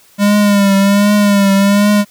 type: tone with vibrato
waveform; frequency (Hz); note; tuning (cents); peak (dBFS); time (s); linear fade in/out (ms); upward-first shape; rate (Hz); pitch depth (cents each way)
square; 201.6; G3; +49; -8; 0.18-2.05; 50; triangle; 1.3; 56
effects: white hiss -47 dBFS RMS until 2.1 s